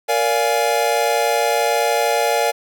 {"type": "chord", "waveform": "square", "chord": "Bb dominant seventh", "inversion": "none", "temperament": "equal with one note detuned", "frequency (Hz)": [466.2, 577.2, 698.5, 830.6], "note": ["Bb4", "D5", "F5", "Ab5"], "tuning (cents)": [0, -30, 0, 0], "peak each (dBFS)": -22, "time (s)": [0.08, 2.52], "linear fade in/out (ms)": 20, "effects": []}